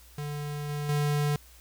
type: tone with level steps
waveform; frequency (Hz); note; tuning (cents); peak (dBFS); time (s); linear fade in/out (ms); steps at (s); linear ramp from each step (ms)
square; 146.83; D3; 0; -33 / -31 / -25; 0.18-1.36; 2; 0.69 / 0.89; 2
effects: added 60 Hz sine -53 dBFS peak until 1.6 s + white hiss -56 dBFS RMS until 1.6 s